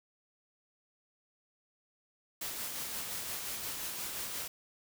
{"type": "noise with tremolo", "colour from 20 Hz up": "white", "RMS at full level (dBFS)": -38, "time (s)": [2.41, 4.48], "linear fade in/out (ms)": 5, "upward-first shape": "sine", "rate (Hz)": 5.7, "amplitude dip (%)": 30, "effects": []}